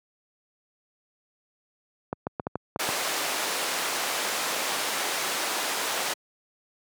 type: clicks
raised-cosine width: 1 ms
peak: -14 dBFS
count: 7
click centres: 2.129 / 2.269 / 2.398 / 2.469 / 2.556 / 2.761 / 2.89 s
type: band-pass noise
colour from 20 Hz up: pink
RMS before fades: -29 dBFS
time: 2.79-6.14 s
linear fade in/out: 10 ms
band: 540 to 12000 Hz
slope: 12 dB/octave
effects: high-pass 100 Hz 12 dB/octave